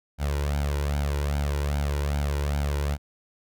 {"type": "tone with flanger", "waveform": "sawtooth", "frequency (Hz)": 72, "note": "D2", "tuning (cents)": -34, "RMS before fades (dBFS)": -26, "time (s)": [0.18, 2.98], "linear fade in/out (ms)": 50, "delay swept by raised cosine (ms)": [1.3, 2.11], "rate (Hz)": 2.5, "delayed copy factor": 0.7, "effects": []}